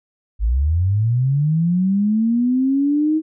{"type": "linear sweep", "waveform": "sine", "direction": "up", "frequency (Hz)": [49, 318.6], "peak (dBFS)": -14, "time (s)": [0.39, 3.22], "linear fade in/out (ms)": 50, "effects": []}